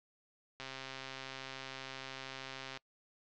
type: click train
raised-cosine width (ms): 0.2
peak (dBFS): -26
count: 290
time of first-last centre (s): 0.6-2.773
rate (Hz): 133
effects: noise-tail reverb RT60 0.1 s tail -25 dB re dry + low-pass 5000 Hz 12 dB/octave